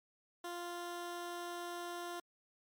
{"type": "tone", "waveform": "15% pulse", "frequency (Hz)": 348.5, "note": "F4", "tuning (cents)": -4, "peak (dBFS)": -35, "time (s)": [0.44, 2.2], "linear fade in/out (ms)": 5, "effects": ["MP3 96 kbps"]}